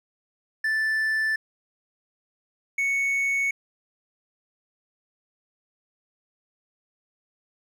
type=tone pair in turn; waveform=triangle; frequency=1760 / 2217 Hz; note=A6 / C#7; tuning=0 / 0 cents; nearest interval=major third; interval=400 cents; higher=second; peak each=-20 dBFS; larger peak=neither; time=0.64-1.36 / 2.78-3.51 s; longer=second; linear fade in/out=5 ms; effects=none